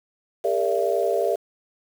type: tone cluster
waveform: sine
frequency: 400.8 / 463.3 / 583 / 674 Hz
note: G4 / A#4 / D5 / E5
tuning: +38 / -11 / -13 / +38 cents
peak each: -25 dBFS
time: 0.44-1.36 s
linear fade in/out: 10 ms
effects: 7-bit